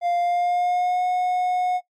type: tone with pitch glide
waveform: triangle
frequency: 698.5 to 726.9 Hz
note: F5 to F#5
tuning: 0 to -31 cents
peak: -17 dBFS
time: 0.01-1.81 s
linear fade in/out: 50 ms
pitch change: +69 cents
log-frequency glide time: 0.18-1.04 s
effects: noise-tail reverb RT60 0.1 s tail -18 dB re dry + MP3 64 kbps